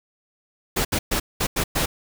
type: noise bursts at uneven times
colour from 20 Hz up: pink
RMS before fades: -22 dBFS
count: 6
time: 0.76-0.85 / 0.92-0.99 / 1.11-1.2 / 1.4-1.47 / 1.56-1.64 / 1.75-1.86 s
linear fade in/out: 10 ms
effects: none